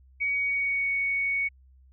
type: tone with pitch glide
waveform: sine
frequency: 2254 to 2227 Hz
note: C#7 to C#7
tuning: +28 to +7 cents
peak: -24 dBFS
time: 0.2-1.49 s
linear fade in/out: 20 ms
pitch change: -21 cents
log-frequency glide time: 0.33-0.9 s
effects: added 65 Hz sine -53 dBFS peak until 1.92 s